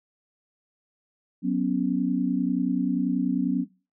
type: chord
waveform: sine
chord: F# suspended fourth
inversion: none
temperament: equal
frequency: 185 / 246.9 / 277.2 Hz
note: F#3 / B3 / C#4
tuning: 0 / 0 / 0 cents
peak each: -26 dBFS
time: 1.42-3.66 s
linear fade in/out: 50 ms
effects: noise-tail reverb RT60 0.3 s tail -18 dB re dry